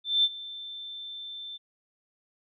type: tone with ADSR envelope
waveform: sine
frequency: 3550 Hz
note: A7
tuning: 15 cents sharp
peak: -18 dBFS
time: 0.04-1.58 s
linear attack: 200 ms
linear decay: 43 ms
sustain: -19 dB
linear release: 23 ms
effects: none